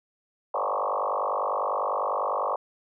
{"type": "tone with frequency modulation", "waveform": "sine", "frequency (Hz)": 836, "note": "G#5", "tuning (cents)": 11, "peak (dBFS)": -24, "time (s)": [0.54, 2.56], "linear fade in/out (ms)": 5, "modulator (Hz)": 50, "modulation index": 6.8, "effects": []}